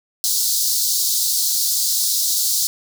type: high-pass noise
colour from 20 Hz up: pink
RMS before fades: -19 dBFS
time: 0.24-2.67 s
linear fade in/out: 0 ms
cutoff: 4100 Hz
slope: 48 dB/octave
effects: none